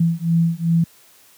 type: beating tone pair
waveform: sine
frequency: 165.6 / 168.2 Hz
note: E3 / E3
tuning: +8 / +35 cents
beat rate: 2.6 Hz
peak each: -18 dBFS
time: 0-0.84 s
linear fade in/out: 5 ms
effects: white hiss -51 dBFS RMS until 1.37 s + high-pass 80 Hz 12 dB/octave